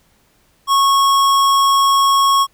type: tone with hard clipping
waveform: sine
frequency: 1100 Hz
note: C#6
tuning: 14 cents flat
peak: -12 dBFS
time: 0.67-2.47 s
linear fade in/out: 50 ms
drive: 17 dB
effects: pink hiss -57 dBFS RMS until 2.53 s